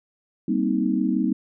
sine chord, C minor seventh, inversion second, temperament just, 196.22 / 235.5 / 261.6 / 314 Hz, G3 / Bb3 / C4 / Eb4, +2 / +18 / 0 / +16 cents, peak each -25 dBFS, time 0.48-1.33 s, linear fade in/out 5 ms, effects none

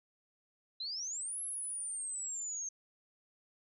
sine exponential two-way sweep, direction up then down, 3951 to 11160 to 6350 Hz, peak -37 dBFS, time 0.8-2.69 s, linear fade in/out 5 ms, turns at 1.41 s, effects none

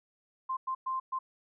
sine tone bursts at uneven times, 1046.5 Hz, C6, in tune, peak -30 dBFS, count 4, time 0.49-0.57 / 0.67-0.75 / 0.86-1 / 1.12-1.19 s, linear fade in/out 10 ms, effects none

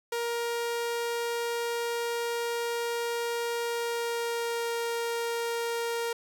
sawtooth tone with pitch glide, 470 to 466.8 Hz, A#4 to A#4, +14 to +2 cents, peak -25 dBFS, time 0.12-6.13 s, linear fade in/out 5 ms, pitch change -12 cents, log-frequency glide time 3.64-4.7 s, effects none

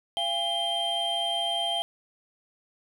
triangle tone cluster, 685 / 810 / 3156 Hz, F5 / G#5 / G7, -34 / -43 / +11 cents, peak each -29 / -33 / -26 dBFS, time 0.17-1.82 s, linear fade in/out 0 ms, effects none

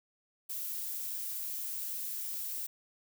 violet noise, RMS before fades -38 dBFS, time 0.49-2.67 s, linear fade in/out 10 ms, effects none

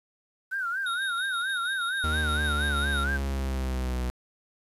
sine tone with vibrato, 1480 Hz, F#6, in tune, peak -27 dBFS, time 0.51-3.18 s, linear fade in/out 20 ms, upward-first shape sine, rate 4.3 Hz, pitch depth 140 cents each way
square tone with tremolo, 3729 Hz, A#7, in tune, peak -33 dBFS, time 0.86-3.04 s, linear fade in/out 5 ms, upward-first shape square, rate 6.3 Hz, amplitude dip 35%
45% pulse exponential sweep, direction down, 78.2 to 61.74 Hz, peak -27 dBFS, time 2.04-4.1 s, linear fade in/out 0 ms
effects resampled to 32000 Hz + 9-bit

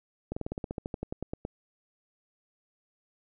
slowing click train, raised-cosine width 2 ms, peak -20 dBFS, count 16, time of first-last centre 0.32-1.451 s, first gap 45 ms, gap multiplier 1.07, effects none

